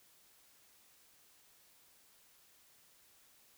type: silence
effects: white hiss -66 dBFS RMS until 3.57 s